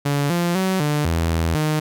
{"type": "tone with pitch steps", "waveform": "sawtooth", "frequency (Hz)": [142.9, 173.1, 188.6, 148.5, 82.8, 82.3, 153.7], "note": ["D3", "F3", "F#3", "D3", "E2", "E2", "D#3"], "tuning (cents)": [-47, -15, 33, 20, 8, -2, -21], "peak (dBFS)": -14, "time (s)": [0.05, 1.8], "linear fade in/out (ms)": 10, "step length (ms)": 250, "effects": []}